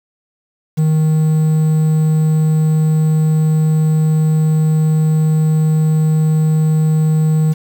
triangle tone with quantisation, 156.2 Hz, D#3, 7 cents sharp, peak -8 dBFS, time 0.77-7.54 s, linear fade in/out 20 ms, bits 6, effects none

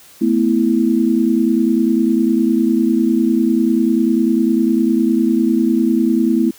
sine chord, A suspended second, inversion none, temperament equal with one note detuned, 220 / 250 / 329.6 Hz, A3 / B3 / E4, 0 / +21 / 0 cents, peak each -16 dBFS, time 0.21-6.51 s, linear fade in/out 10 ms, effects white hiss -44 dBFS RMS until 6.58 s

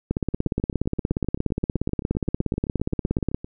two click trains, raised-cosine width 3 ms, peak -9 / -21 dBFS, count 56 / 25, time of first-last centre 0.11-3.345 / 0.34-3.445 s, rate 17 / 7.73 Hz, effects none

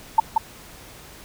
sine tone with echo, 891 Hz, A5, 22 cents sharp, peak -9 dBFS, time 0.18-0.2 s, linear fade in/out 5 ms, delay 180 ms, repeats 1, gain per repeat -4 dB, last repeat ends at 0.38 s, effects pink hiss -44 dBFS RMS until 1.24 s

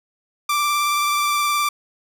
sawtooth tone with vibrato, 1174.7 Hz, D6, in tune, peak -14 dBFS, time 0.49-1.69 s, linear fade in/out 5 ms, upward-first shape sine, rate 19 Hz, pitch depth 19 cents each way, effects none

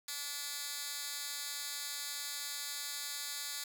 10% pulse tone with high-pass filter, 288.4 Hz, D4, 31 cents flat, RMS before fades -41 dBFS, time 0.08-3.64 s, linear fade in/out 5 ms, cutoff 3800 Hz, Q 0.77, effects none

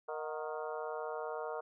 harmonic tone with a mistuned harmonic, 155.56 Hz, D#3, in tune, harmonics 3 / 4 / 5 / 6 / 7 / 8 / 9, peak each -41 / -43 / -45 / -47 / -48 / -49 / -50 dBFS, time 0.08-1.61 s, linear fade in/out 10 ms, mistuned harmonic 5, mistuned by -79 cents, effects none

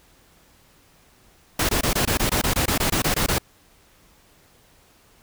pink noise bursts, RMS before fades -21 dBFS, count 15, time 1.59-3.384 s, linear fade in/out 5 ms, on 100 ms, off 21 ms, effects pink hiss -56 dBFS RMS until 5.22 s

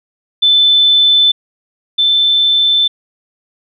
sine tone pair in turn, 3520 / 3534 Hz, A7 / A7, 0 / +7 cents, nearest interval unison, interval 7 cents, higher second, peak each -6 / -8 dBFS, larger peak first, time 0.42-1.32 / 1.98-2.88 s, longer neither, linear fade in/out 10 ms, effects none

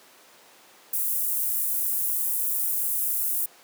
pink high-pass noise, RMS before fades -26 dBFS, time 0.93-3.46 s, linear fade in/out 5 ms, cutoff 11000 Hz, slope 24 dB/octave, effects pink hiss -52 dBFS RMS until 3.63 s + high-pass 400 Hz 12 dB/octave

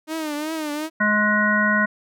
sawtooth tone with vibrato, 307.3 Hz, D#4, 21 cents flat, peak -21 dBFS, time 0.07-0.9 s, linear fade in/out 50 ms, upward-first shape triangle, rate 2.7 Hz, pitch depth 100 cents each way
harmonic tone, 210.3 Hz, G#3, 22 cents sharp, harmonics 1 / 3 / 5 / 7 / 9, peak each -22 / -27 / -25 / -20 / -22 dBFS, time 1-1.86 s, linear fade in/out 10 ms
effects none

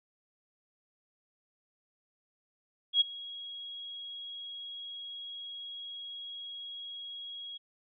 sine tone with ADSR envelope, 3306 Hz, G#7, 9 cents flat, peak -19 dBFS, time 2.93-7.58 s, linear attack 78 ms, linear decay 15 ms, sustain -21 dB, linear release 15 ms, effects none

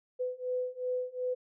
sine beating tone pair, 501 / 503.7 Hz, B4 / B4, +25 / +34 cents, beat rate 2.7 Hz, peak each -35 / -34 dBFS, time 0.19-1.35 s, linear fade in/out 20 ms, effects none

